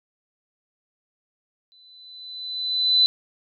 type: tone with exponential growth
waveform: sine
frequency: 4007 Hz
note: B7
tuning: 24 cents sharp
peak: -12 dBFS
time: 1.72-3.06 s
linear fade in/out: 0 ms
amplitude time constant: 290 ms
effects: none